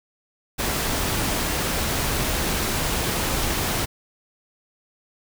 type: noise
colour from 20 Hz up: pink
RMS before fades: -24 dBFS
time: 0.58-3.86 s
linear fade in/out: 20 ms
effects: none